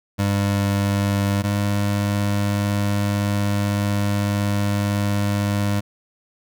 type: tone pair in turn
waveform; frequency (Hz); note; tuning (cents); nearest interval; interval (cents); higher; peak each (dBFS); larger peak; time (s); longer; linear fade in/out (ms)
25% pulse; 100.2 / 101.77; G2 / G#2; +38 / -35; unison; 27; second; -14 / -15; first; 0.18-1.43 / 1.43-5.81; second; 20
effects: none